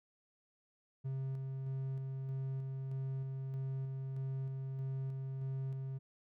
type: tone with tremolo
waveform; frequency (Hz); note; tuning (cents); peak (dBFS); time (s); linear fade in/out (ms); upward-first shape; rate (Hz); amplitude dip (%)
triangle; 133.7; C3; +38; -34; 1.04-5.99; 20; square; 1.6; 25
effects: none